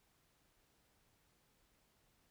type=silence; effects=pink hiss -75 dBFS RMS until 2.3 s